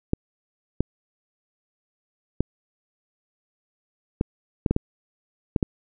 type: clicks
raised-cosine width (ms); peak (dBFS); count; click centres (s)
3; -7; 9; 0.134 / 0.806 / 2.406 / 4.211 / 4.662 / 4.71 / 4.764 / 5.562 / 5.628
effects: none